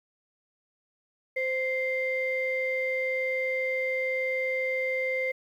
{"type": "tone pair together", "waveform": "sine", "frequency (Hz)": [519, 2093], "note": ["C5", "C7"], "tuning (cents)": [-14, 0], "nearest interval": "2 octaves", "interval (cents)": 2414, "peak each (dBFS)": -28, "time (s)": [1.36, 5.32], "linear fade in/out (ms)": 10, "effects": ["tanh soft clip ceiling -19 dBFS", "10-bit"]}